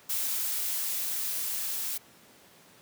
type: noise with level ramp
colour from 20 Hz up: blue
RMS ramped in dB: -30 to -33 dBFS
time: 0.09-1.98 s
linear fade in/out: 10 ms
effects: pink hiss -56 dBFS RMS until 2.81 s + high-pass 150 Hz 12 dB/octave